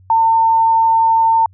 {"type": "tone", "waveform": "sine", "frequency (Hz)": 903, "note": "A5", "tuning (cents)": 45, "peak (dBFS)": -9, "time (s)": [0.1, 1.46], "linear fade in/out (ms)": 2, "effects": ["added 93 Hz sine -43 dBFS peak until 1.53 s"]}